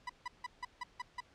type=tone bursts; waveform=30% pulse; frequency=987.8 Hz; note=B5; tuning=in tune; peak=-35 dBFS; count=7; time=0.07-1.205 s; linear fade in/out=5 ms; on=25 ms; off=160 ms; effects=pink hiss -65 dBFS RMS until 1.34 s + low-pass 5000 Hz 12 dB/octave